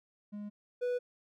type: tone pair in turn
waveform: triangle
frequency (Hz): 207 / 492.3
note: G#3 / B4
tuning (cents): -5 / -6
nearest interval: octave + minor third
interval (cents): 1499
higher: second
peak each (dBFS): -37 / -28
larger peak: second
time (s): 0.32-0.5 / 0.81-0.99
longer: neither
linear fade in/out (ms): 20
effects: none